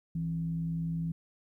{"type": "tone with frequency modulation", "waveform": "sine", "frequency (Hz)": 164.81, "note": "E3", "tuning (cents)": 0, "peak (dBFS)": -30, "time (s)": [0.15, 1.12], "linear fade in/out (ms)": 5, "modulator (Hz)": 100, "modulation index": 0.32, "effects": ["12-bit"]}